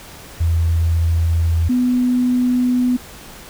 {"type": "tone pair in turn", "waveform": "sine", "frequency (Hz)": [83, 248.7], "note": ["E2", "B3"], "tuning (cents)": [12, 12], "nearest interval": "octave + perfect fifth", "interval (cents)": 1900, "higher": "second", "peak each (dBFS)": -13, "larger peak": "neither", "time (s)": [[0.4, 1.69], [1.69, 2.97]], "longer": "first", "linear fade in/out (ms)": 10, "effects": ["pink hiss -38 dBFS RMS until 3.49 s"]}